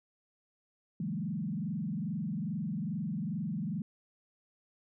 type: tone with frequency modulation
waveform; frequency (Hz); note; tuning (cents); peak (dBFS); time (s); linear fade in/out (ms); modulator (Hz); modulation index
sine; 185.7; F#3; +7; -32; 1-3.82; 2; 22.4; 1.8
effects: none